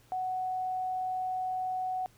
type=tone; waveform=sine; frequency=743 Hz; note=F#5; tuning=7 cents sharp; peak=-30 dBFS; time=0.12-2.06 s; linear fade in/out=0 ms; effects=added 116 Hz sine -63 dBFS peak until 2.17 s + pink hiss -63 dBFS RMS until 2.17 s